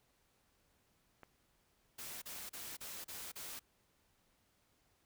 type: clicks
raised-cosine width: 0.5 ms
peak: -38 dBFS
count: 3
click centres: 1.233 / 2.362 / 2.744 s
type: noise bursts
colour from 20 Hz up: white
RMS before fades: -47 dBFS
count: 6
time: 1.98-3.595 s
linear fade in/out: 10 ms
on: 240 ms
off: 35 ms
effects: pink hiss -75 dBFS RMS until 5.05 s